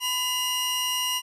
sawtooth tone pair together, 1006.5 / 2849 Hz, B5 / F7, +33 / +34 cents, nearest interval octave + tritone, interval 1801 cents, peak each -27 / -22 dBFS, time 0-1.22 s, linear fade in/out 50 ms, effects resampled to 32000 Hz

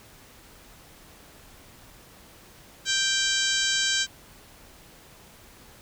harmonic tone with a mistuned harmonic, 784 Hz, G5, in tune, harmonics 2 / 3 / 4 / 5 / 6 / 7 / 8 / 9 / 10, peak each -28 / -36 / -28 / -30 / -33 / -33 / -32 / -34 / -34 dBFS, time 2.85-4.07 s, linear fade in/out 50 ms, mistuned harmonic 10, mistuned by -26 cents, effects pink hiss -51 dBFS RMS until 5.81 s

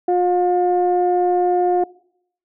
sine tone pair together, 357.5 / 714 Hz, F4 / F5, +41 / +38 cents, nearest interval octave, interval 1197 cents, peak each -15 / -17 dBFS, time 0.08-1.84 s, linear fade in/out 5 ms, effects noise-tail reverb RT60 0.7 s tail -23 dB re dry + tanh soft clip ceiling -8 dBFS

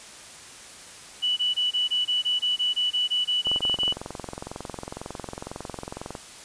sine tone bursts, 2960 Hz, F#7, in tune, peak -21 dBFS, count 16, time 1.22-3.935 s, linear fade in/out 20 ms, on 150 ms, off 21 ms
click train, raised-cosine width 1 ms, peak -19 dBFS, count 60, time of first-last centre 3.47-6.152 s, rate 22 Hz
effects white hiss -44 dBFS RMS until 6.44 s + resampled to 22050 Hz

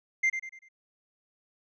triangle tone with echo, 2093 Hz, C7, in tune, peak -20 dBFS, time 0.23-0.3 s, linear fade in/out 10 ms, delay 97 ms, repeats 4, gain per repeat -8 dB, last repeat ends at 0.688 s, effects resampled to 16000 Hz

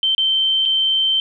sine tone with dropouts, 3111 Hz, G7, 14 cents flat, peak -14 dBFS, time 0.03-1.2 s, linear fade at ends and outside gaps 1 ms, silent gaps 0.149-0.18 / 0.654-0.658 s, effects none

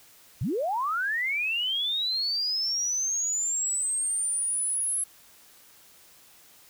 sine linear sweep, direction up, 87.2 to 10930 Hz, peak -25 dBFS, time 0.41-5.04 s, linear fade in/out 5 ms, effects white hiss -55 dBFS RMS until 6.69 s

